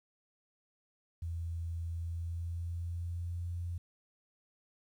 sine tone with pitch glide, 83.8 to 86.81 Hz, E2 to F2, +29 to -10 cents, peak -35 dBFS, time 1.22-3.78 s, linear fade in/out 5 ms, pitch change +61 cents, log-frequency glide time 1.9-3.46 s, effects 11-bit

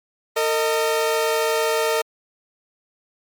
sawtooth tone pair together, 453.9 / 622.3 Hz, A#4 / D#5, -46 / 0 cents, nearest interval perfect fourth, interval 546 cents, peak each -16 / -19 dBFS, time 0.36-2.02 s, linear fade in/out 10 ms, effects MP3 96 kbps

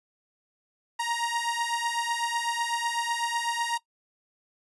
sawtooth beating tone pair, 934 / 942 Hz, A#5 / A#5, +3 / +18 cents, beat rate 8 Hz, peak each -26 dBFS, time 0.99-3.78 s, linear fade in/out 10 ms, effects noise-tail reverb RT60 0.1 s tail -20 dB re dry + resampled to 24000 Hz

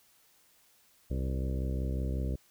harmonic tone with a mistuned harmonic, 65.41 Hz, C2, in tune, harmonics 1 / 2 / 3 / 4 / 5 / 6 / 7 / 8 / 9, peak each -31 / -37 / -41 / -43 / -45 / -47 / -48 / -49 / -50 dBFS, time 1.1-2.36 s, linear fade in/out 10 ms, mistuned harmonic 8, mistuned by -33 cents, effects white hiss -65 dBFS RMS until 2.5 s

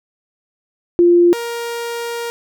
sine / sawtooth tone pair in turn, 347.7 / 469.7 Hz, F4 / A#4, -8 / +13 cents, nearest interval perfect fourth, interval 521 cents, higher second, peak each -7 / -18 dBFS, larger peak first, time 0.99-1.33 / 1.33-2.3 s, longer second, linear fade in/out 0 ms, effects none

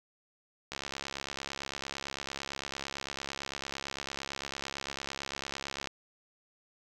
click train, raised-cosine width 0.2 ms, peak -19 dBFS, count 356, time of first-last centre 0.72-5.872 s, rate 68.9 Hz, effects 10-bit

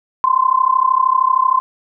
sine tone with amplitude modulation, 1038 Hz, C6, 14 cents flat, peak -7 dBFS, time 0.24-1.6 s, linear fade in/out 0 ms, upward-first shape sine, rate 33 Hz, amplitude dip 90%, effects none

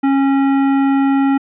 triangle tone with hard clipping, 273.8 Hz, C#4, 21 cents flat, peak -13 dBFS, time 0.03-1.38 s, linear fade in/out 10 ms, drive 17 dB, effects resampled to 8000 Hz

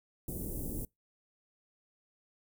pink band-stop noise, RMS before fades -38 dBFS, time 0.28-0.85 s, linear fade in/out 2 ms, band 450 to 10000 Hz, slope 24 dB/octave, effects noise-tail reverb RT60 0.2 s tail -26 dB re dry

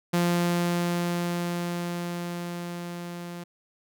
sawtooth tone with level ramp, 173.8 Hz, F3, 8 cents flat, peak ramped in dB -17 to -32 dBFS, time 0.13-3.44 s, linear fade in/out 10 ms, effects none

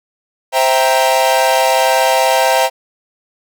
45% pulse chord, C dominant seventh, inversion none, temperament equal, 523.3 / 659.3 / 784 / 932.3 Hz, C5 / E5 / G5 / Bb5, 0 / 0 / 0 / 0 cents, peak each -16 dBFS, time 0.52-2.7 s, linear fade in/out 50 ms, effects none

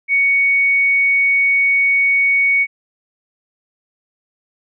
sine tone, 2230 Hz, C#7, 10 cents sharp, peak -11 dBFS, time 0.08-2.67 s, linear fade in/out 50 ms, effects none

